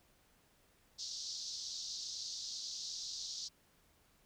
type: band-pass noise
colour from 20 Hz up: pink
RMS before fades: -44 dBFS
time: 0.98-3.49 s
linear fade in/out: 20 ms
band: 4000 to 6200 Hz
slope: 48 dB/octave
effects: pink hiss -70 dBFS RMS until 4.25 s